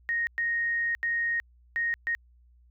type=tone bursts at uneven times; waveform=sine; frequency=1864.7 Hz; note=A#6; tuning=in tune; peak=-25 dBFS; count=5; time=0.09-0.27 / 0.38-0.95 / 1.03-1.4 / 1.76-1.94 / 2.07-2.15 s; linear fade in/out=0 ms; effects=added 60 Hz sine -56 dBFS peak until 2.7 s